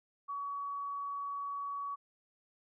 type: tone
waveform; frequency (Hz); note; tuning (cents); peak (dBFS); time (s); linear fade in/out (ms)
sine; 1130; C#6; +33; -36; 0.28-1.96; 20
effects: none